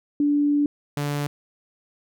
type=tone pair in turn; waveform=sine / sawtooth; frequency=290.7 / 145.09 Hz; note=D4 / D3; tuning=-18 / -21 cents; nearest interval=octave; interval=1203 cents; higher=first; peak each=-17 / -20 dBFS; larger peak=first; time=0.2-0.66 / 0.97-1.27 s; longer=first; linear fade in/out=2 ms; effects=none